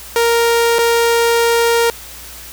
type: tone with dropouts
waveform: sawtooth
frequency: 466.2 Hz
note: A#4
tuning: in tune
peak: -7 dBFS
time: 0.16-1.9 s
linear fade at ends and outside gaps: 1 ms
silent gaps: 0.785-0.789 s
effects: added 60 Hz sine -40 dBFS peak until 2.52 s + white hiss -34 dBFS RMS until 2.52 s